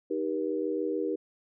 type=chord; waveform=sine; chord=Eb major; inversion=none; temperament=equal with one note detuned; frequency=311.1 / 392 / 478.4 Hz; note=Eb4 / G4 / Bb4; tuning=0 / 0 / +45 cents; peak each=-32 dBFS; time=0.1-1.16 s; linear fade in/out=10 ms; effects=none